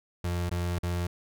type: tone with dropouts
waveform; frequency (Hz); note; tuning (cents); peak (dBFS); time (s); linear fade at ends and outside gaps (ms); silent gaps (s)
35% pulse; 87.6; F2; +6; -26; 0.24-1.07; 5; 0.495-0.513 / 0.788-0.832
effects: none